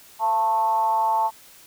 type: tone with frequency modulation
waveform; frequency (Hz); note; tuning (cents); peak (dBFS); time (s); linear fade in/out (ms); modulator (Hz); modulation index
sine; 886; A5; +12; -18; 0.19-1.31; 50; 208; 0.57
effects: white hiss -49 dBFS RMS until 1.66 s